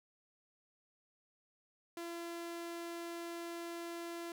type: tone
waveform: sawtooth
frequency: 340 Hz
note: F4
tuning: 46 cents flat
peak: -38 dBFS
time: 1.97-4.32 s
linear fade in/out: 2 ms
effects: none